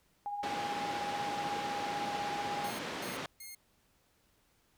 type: tone with tremolo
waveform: sine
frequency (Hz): 818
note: G#5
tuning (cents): -26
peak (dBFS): -33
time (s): 0.26-2.7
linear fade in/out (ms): 0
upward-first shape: triangle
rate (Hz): 16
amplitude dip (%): 50
type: band-pass noise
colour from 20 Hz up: pink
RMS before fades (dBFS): -40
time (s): 0.43-3.26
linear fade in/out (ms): 2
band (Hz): 210 to 4100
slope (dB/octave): 12
type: tone bursts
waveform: 5% pulse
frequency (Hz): 2136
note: C7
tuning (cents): +35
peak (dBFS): -35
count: 3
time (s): 2.64-3.55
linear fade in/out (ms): 5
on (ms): 150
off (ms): 230
effects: pink hiss -71 dBFS RMS until 4.77 s